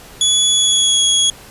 25% pulse tone with pitch glide, 3400 to 3332 Hz, G#7 to G#7, +40 to +5 cents, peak -7 dBFS, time 0.21-1.3 s, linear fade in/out 2 ms, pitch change -35 cents, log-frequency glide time 0.51-1.02 s, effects pink hiss -39 dBFS RMS until 1.5 s + resampled to 32000 Hz

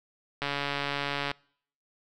click train, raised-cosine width 0.3 ms, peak -14 dBFS, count 128, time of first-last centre 0.42-1.314 s, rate 142 Hz, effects noise-tail reverb RT60 0.6 s tail -26 dB re dry

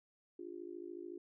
sine tone with amplitude modulation, 349.2 Hz, F4, in tune, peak -40 dBFS, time 0.39-1.18 s, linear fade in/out 5 ms, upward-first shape sine, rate 53.7 Hz, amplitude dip 100%, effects none

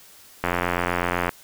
click train, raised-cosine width 0.5 ms, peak -7 dBFS, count 76, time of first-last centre 0.44-1.292 s, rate 88 Hz, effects white hiss -49 dBFS RMS until 1.43 s

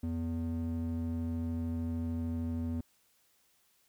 triangle ring-modulated tone, 165.4 Hz, E3, 6 cents sharp, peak -27 dBFS, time 0.03-2.81 s, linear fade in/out 5 ms, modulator 79.4 Hz, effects white hiss -70 dBFS RMS until 3.88 s

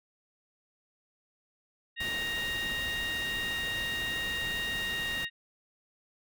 harmonic tone, 934 Hz, A#5, 3 cents sharp, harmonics 2 / 3 / 4, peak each -33 / -37 / -39 dBFS, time 1.96-5.3 s, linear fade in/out 50 ms
pink noise, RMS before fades -41 dBFS, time 2-5.25 s, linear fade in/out 5 ms
effects none

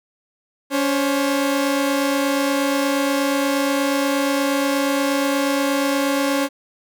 sawtooth tone pair together, 281.4 / 534.4 Hz, C#4 / C5, +26 / +36 cents, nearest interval major seventh, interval 1110 cents, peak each -15 / -19 dBFS, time 0.7-6.49 s, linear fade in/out 50 ms, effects none

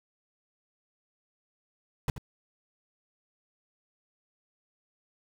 brown noise with echo, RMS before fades -26 dBFS, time 2.08-2.1 s, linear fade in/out 2 ms, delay 81 ms, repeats 1, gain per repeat -11 dB, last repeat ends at 2.181 s, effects none

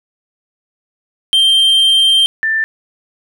triangle / sine tone pair in turn, 3155 / 1776.8 Hz, G7 / A6, +10 / +16 cents, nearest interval minor seventh, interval 994 cents, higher first, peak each -6 / -12 dBFS, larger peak first, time 1.33-2.26 / 2.43-2.64 s, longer first, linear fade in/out 0 ms, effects none

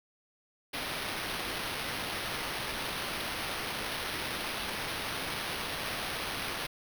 white noise with sample-and-hold, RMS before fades -36 dBFS, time 0.73-6.67 s, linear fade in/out 10 ms, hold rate 7350 Hz, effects none

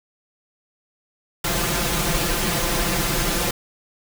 pink noise with comb filter, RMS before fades -22 dBFS, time 1.44-3.51 s, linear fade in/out 5 ms, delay 5.8 ms, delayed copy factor +0.85, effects none

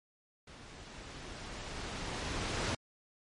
pink noise with level ramp, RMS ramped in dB -52 to -33 dBFS, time 0.47-2.75 s, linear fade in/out 5 ms, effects low-pass 6000 Hz 12 dB/octave + MP3 48 kbps

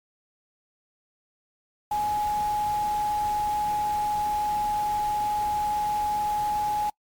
sine tone in noise, 838 Hz, G#5, 15 cents sharp, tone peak -23 dBFS, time 1.91-6.9 s, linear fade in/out 5 ms, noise pink, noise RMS -40 dBFS, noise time 1.91-6.9 s, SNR +14 dB, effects noise-tail reverb RT60 0.1 s tail -25 dB re dry + MP3 96 kbps

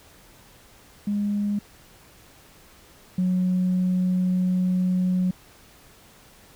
sine tone pair in turn, 204.9 / 182.97 Hz, G#3 / F#3, -23 / -19 cents, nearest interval major second, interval 196 cents, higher first, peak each -21 / -18 dBFS, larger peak second, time 1.07-1.59 / 3.18-5.31 s, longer second, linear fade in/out 5 ms, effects tanh soft clip ceiling -16 dBFS + pink hiss -52 dBFS RMS until 6.55 s

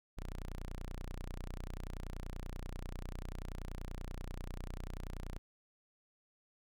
sawtooth tone, 30.32 Hz, B0, 31 cents flat, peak -37 dBFS, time 0.17-5.38 s, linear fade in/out 0 ms, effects none

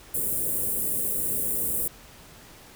white band-stop noise, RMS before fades -27 dBFS, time 0.14-1.88 s, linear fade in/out 5 ms, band 560 to 8400 Hz, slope 48 dB/octave, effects pink hiss -49 dBFS RMS until 2.75 s

